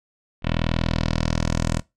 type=tone with low-pass filter sweep; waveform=10% pulse; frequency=40.75 Hz; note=E1; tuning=19 cents flat; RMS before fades=-23 dBFS; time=0.42-1.82 s; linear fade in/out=50 ms; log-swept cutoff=3000 to 8000 Hz; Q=2; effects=noise-tail reverb RT60 0.2 s tail -20 dB re dry